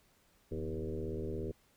sine tone with frequency modulation, 241.2 Hz, B3, 41 cents flat, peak -35 dBFS, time 0.51-1.52 s, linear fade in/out 10 ms, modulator 77.1 Hz, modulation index 3.1, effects pink hiss -69 dBFS RMS until 1.76 s

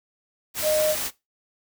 sine tone in noise, 615 Hz, D#5, 20 cents flat, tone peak -19 dBFS, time 0.62-0.96 s, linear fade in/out 50 ms, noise white, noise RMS -28 dBFS, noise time 0.54-1.11 s, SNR +6 dB, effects noise-tail reverb RT60 0.2 s tail -18 dB re dry

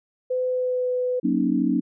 sine tone with pitch glide, 507 to 500.3 Hz, B4 to B4, +45 to +22 cents, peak -21 dBFS, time 0.3-1.2 s, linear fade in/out 10 ms, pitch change -23 cents, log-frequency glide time 0.47-0.9 s
sine chord, D# minor seventh, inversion first, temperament equal with one note detuned, 185 / 236.3 / 277.2 / 311.1 Hz, F#3 / A#3 / C#4 / D#4, 0 / +24 / 0 / 0 cents, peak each -26 / -24 / -23 / -25 dBFS, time 1.23-1.81 s, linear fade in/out 20 ms
effects none

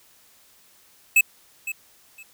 square tone with echo, 2600 Hz, E7, 24 cents flat, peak -13 dBFS, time 1.16-1.21 s, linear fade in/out 5 ms, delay 510 ms, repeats 2, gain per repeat -14 dB, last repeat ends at 2.23 s, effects white hiss -56 dBFS RMS until 2.33 s

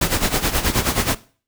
pink noise with tremolo, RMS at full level -17 dBFS, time 0.01-1.15 s, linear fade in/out 5 ms, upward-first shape sine, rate 9.4 Hz, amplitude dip 75%, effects noise-tail reverb RT60 0.4 s tail -18 dB re dry

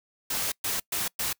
white noise bursts at uneven times, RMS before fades -29 dBFS, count 4, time 0.3-0.52 / 0.64-0.8 / 0.92-1.08 / 1.19-1.33 s, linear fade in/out 5 ms, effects noise-tail reverb RT60 0.1 s tail -25 dB re dry

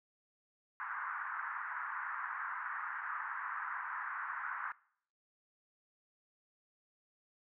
white band-pass noise, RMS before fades -41 dBFS, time 0.8-4.72 s, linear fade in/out 0 ms, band 970 to 1700 Hz, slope 48 dB/octave, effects noise-tail reverb RT60 0.6 s tail -22 dB re dry

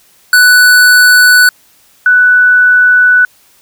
square / sine tone pair in turn, 1487 / 1487 Hz, F#6 / F#6, +8 / +8 cents, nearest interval unison, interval 0 cents, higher neither, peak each -3 dBFS, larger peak neither, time 0.33-1.49 / 2.06-3.25 s, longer second, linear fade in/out 2 ms, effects white hiss -47 dBFS RMS until 3.61 s

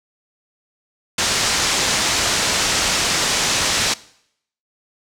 white low-pass noise, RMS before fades -19 dBFS, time 1.18-3.94 s, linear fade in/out 5 ms, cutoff 7300 Hz, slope 24 dB/octave, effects noise-tail reverb RT60 0.7 s tail -20 dB re dry

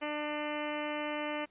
harmonic tone, 298.5 Hz, D4, 28 cents sharp, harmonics 1 / 2 / 3 / 4 / 5 / 6 / 7 / 8 / 9 / 10, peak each -39 / -38 / -42 / -44 / -48 / -46 / -44 / -46 / -49 / -47 dBFS, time 0.01-1.46 s, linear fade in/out 20 ms, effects pink hiss -69 dBFS RMS until 1.5 s + resampled to 8000 Hz

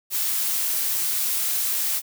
blue noise, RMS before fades -24 dBFS, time 0.1-2.02 s, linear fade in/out 50 ms, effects none

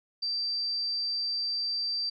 sine tone, 4681 Hz, D8, 7 cents flat, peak -28 dBFS, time 0.22-2.1 s, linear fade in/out 10 ms, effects none

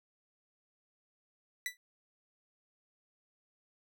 sawtooth tone with exponential decay, 1975.5 Hz, B6, in tune, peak -27 dBFS, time 1.66-1.77 s, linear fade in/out 1 ms, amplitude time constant 22 ms, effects none

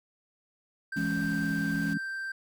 triangle tone, 1568 Hz, G6, in tune, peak -31 dBFS, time 0.92-2.32 s, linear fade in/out 5 ms
pink noise, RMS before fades -46 dBFS, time 0.96-1.94 s, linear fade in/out 10 ms
sine chord, C# minor, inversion first, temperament just, 166.31 / 207.9 / 277.2 Hz, E3 / G#3 / C#4, +16 / +2 / 0 cents, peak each -32 dBFS, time 0.96-1.98 s, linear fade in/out 10 ms
effects none

